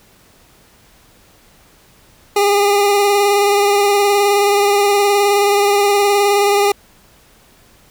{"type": "tone with vibrato", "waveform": "25% pulse", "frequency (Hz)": 405.7, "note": "G#4", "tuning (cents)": -41, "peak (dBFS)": -7, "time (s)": [2.36, 6.72], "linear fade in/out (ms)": 5, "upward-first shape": "sine", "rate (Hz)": 19, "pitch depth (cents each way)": 26, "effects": ["pink hiss -49 dBFS RMS until 7.9 s"]}